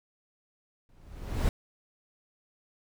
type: noise with exponential growth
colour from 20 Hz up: brown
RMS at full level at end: -22 dBFS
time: 0.89-1.49 s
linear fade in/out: 1 ms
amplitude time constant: 130 ms
effects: none